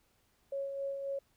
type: tone with tremolo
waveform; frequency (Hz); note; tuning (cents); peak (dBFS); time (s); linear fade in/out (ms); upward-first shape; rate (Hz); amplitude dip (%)
sine; 552; C#5; -7; -33; 0.52-1.19; 5; sine; 3.7; 40
effects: pink hiss -72 dBFS RMS until 1.36 s